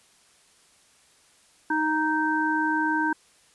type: harmonic tone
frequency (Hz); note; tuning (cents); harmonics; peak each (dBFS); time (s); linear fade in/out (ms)
311.1; D#4; 0; 1 / 3 / 5; -26 / -26 / -26; 1.7-3.13; 5
effects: white hiss -59 dBFS RMS until 3.54 s + resampled to 24000 Hz